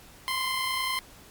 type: tone pair together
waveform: 15% pulse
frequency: 1016.1 / 1046.5 Hz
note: B5 / C6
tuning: +49 / 0 cents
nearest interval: minor second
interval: 51 cents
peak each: -28 / -21 dBFS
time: 0.28-0.99 s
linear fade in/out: 0 ms
effects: pink hiss -51 dBFS RMS until 1.3 s + MP3 96 kbps